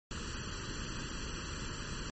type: noise with comb filter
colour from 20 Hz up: pink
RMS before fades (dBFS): -40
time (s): 0.11-2.1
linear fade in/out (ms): 0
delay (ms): 0.68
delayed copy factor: +0.95
effects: MP3 32 kbps